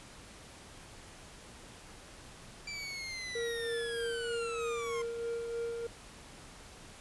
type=linear sweep; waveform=25% pulse; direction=down; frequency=2349 to 1046.5 Hz; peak=-35 dBFS; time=2.67-5.02 s; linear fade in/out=5 ms
type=tone with tremolo; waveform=triangle; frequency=466.2 Hz; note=A#4; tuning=in tune; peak=-31 dBFS; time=3.35-5.87 s; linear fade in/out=5 ms; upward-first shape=sine; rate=3.2 Hz; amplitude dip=35%
effects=pink hiss -52 dBFS RMS until 7 s + resampled to 24000 Hz